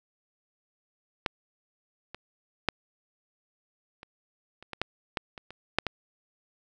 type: clicks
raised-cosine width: 0.3 ms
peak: -10 / -23 / -7 / -28 / -30 / -20 / -11 / -12 / -25 / -27 / -6 / -13 dBFS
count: 12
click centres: 1.262 / 2.146 / 2.687 / 4.031 / 4.626 / 4.733 / 4.816 / 5.172 / 5.378 / 5.506 / 5.786 / 5.867 s
effects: none